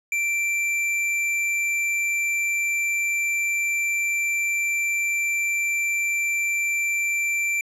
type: tone with tanh clipping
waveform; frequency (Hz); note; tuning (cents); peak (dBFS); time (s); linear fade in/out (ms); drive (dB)
sine; 2349; D7; 0; -23; 0.12-7.61; 2; 13
effects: low-pass 12000 Hz 12 dB/octave